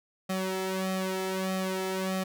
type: tone with flanger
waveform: sawtooth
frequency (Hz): 188.6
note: F#3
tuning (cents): +33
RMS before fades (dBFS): -31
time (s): 0.29-2.24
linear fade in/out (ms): 10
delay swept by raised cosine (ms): 1.6 to 2.3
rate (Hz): 1.6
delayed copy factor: +0.95
effects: none